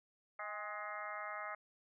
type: harmonic tone with a mistuned harmonic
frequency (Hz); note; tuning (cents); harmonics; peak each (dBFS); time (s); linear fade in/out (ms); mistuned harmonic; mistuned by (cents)
210.1; G#3; +20; 3 / 4 / 5 / 6 / 7 / 8 / 9 / 10; -49 / -50 / -53 / -45 / -54 / -53 / -52 / -50; 0.39-1.55; 5; 4; -45
effects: none